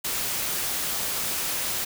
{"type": "noise", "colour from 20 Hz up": "white", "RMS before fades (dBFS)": -28, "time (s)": [0.04, 1.85], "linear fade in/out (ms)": 10, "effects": []}